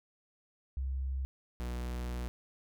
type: tone pair in turn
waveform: sine / 45% pulse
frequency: 66.3 / 60.86 Hz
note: C2 / B1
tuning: +23 / -25 cents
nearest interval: minor second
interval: 148 cents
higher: first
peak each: -32 / -35 dBFS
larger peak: first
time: 0.77-1.25 / 1.6-2.28 s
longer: second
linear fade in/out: 0 ms
effects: none